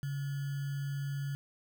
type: tone with sample-and-hold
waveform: sine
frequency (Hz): 140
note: C#3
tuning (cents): +18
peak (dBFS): -33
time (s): 0.03-1.35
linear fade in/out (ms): 0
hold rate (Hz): 1575
effects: none